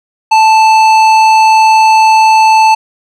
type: tone with tanh clipping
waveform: sine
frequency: 879 Hz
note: A5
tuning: 2 cents flat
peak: -5 dBFS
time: 0.31-2.75 s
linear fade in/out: 10 ms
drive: 14 dB
effects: none